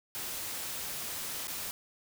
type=noise with dropouts; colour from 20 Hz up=white; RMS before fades=-38 dBFS; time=0.15-1.71 s; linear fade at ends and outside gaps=0 ms; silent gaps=1.472-1.481 s; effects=none